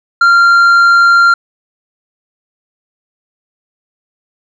sine tone with tanh clipping, 1386 Hz, F6, 14 cents flat, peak -5 dBFS, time 0.21-1.34 s, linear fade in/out 5 ms, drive 5 dB, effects none

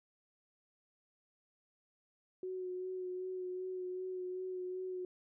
sine tone with vibrato, 368.3 Hz, F#4, 8 cents flat, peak -38 dBFS, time 2.43-5.05 s, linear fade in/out 2 ms, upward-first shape sine, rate 2.6 Hz, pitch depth 20 cents each way, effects none

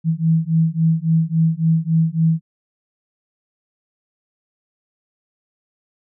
sine beating tone pair, 160.6 / 164.2 Hz, E3 / E3, -45 / -6 cents, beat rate 3.6 Hz, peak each -17 dBFS, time 0.04-2.41 s, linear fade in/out 50 ms, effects none

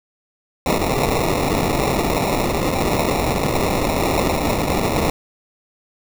blue noise with sample-and-hold, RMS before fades -19 dBFS, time 0.66-5.1 s, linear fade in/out 2 ms, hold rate 1575 Hz, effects none

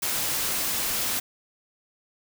white noise, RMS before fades -27 dBFS, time 0.02-1.2 s, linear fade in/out 10 ms, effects none

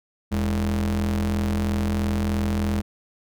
square ring-modulated tone, 61.74 Hz, B1, in tune, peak -19 dBFS, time 0.31-2.82 s, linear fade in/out 20 ms, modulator 145 Hz, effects none

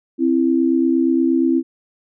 sine tone pair together, 263.3 / 331.8 Hz, C4 / E4, +11 / +11 cents, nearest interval major third, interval 400 cents, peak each -16 dBFS, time 0.18-1.63 s, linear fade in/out 50 ms, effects none

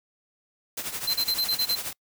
white noise with tremolo, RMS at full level -30 dBFS, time 0.77-1.93 s, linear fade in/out 5 ms, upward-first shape triangle, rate 12 Hz, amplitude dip 75%
square tone bursts, 4099 Hz, C8, 36 cents flat, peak -23 dBFS, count 7, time 1.07-1.757 s, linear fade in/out 10 ms, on 69 ms, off 34 ms
effects noise-tail reverb RT60 0.1 s tail -26 dB re dry

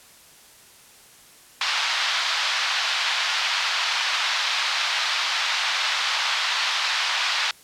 white band-pass noise, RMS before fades -24 dBFS, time 1.61-7.51 s, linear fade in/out 2 ms, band 850 to 4500 Hz, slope 24 dB/octave, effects white hiss -50 dBFS RMS until 7.63 s + low-pass 12000 Hz 12 dB/octave

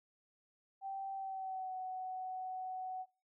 sine tone with pitch glide, 778 to 745.9 Hz, G5 to F#5, -13 to +14 cents, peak -39 dBFS, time 0.81-3.06 s, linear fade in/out 50 ms, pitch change -73 cents, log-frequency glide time 1.14-1.75 s, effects noise-tail reverb RT60 0.3 s tail -21 dB re dry

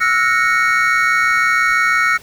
triangle chord, F# dominant seventh, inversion third, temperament equal with one note detuned, 1318.5 / 1444.5 / 1864.7 / 2217 Hz, E6 / F#6 / A#6 / C#7, 0 / -42 / 0 / 0 cents, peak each -16 dBFS, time 0-2.18 s, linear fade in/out 20 ms, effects pink hiss -42 dBFS RMS until 2.22 s

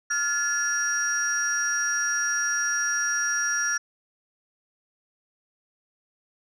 sine tone cluster, 1399 / 1713 / 5700 Hz, F6 / A6 / F8, +3 / -47 / +34 cents, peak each -26 dBFS, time 0.1-3.78 s, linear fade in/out 10 ms, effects tanh soft clip ceiling -17 dBFS

